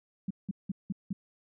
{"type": "tone bursts", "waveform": "sine", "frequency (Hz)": 192.9, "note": "G3", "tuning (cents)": -28, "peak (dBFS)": -29, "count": 5, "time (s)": [0.28, 1.13], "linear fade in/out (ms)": 5, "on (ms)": 26, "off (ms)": 180, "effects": []}